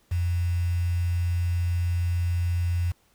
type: tone with quantisation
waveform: sine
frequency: 87.31 Hz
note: F2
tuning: in tune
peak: -22 dBFS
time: 0.11-2.92 s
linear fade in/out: 10 ms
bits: 7
effects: pink hiss -64 dBFS RMS until 3.14 s